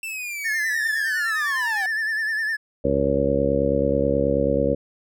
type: linear sweep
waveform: 45% pulse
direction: down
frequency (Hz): 2683 to 737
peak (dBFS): -28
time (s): 0.03-1.86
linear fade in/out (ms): 2
type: tone with vibrato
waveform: triangle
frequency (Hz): 1760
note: A6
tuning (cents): 0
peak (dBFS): -20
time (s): 0.44-2.57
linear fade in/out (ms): 20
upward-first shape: sine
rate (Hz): 9.8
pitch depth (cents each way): 58
type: harmonic tone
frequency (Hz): 69.3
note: C#2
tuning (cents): 0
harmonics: 1 / 2 / 3 / 4 / 5 / 6 / 7 / 8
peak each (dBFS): -29 / -29 / -28 / -26 / -30 / -30 / -23 / -23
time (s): 2.84-4.75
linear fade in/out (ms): 10
effects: none